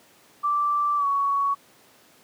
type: tone with pitch glide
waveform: sine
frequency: 1170 to 1119.1 Hz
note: D6 to C#6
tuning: -7 to +16 cents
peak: -20 dBFS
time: 0.43-1.55 s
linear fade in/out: 20 ms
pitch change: -77 cents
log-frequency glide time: 0.97-1.06 s
effects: pink hiss -55 dBFS RMS until 2.23 s + high-pass 200 Hz 12 dB/octave